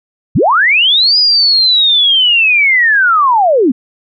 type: linear two-way sweep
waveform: sine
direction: up then down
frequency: 69.3 to 4978 to 224.5 Hz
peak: -6 dBFS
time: 0.35-3.72 s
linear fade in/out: 10 ms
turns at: 1.18 s
effects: none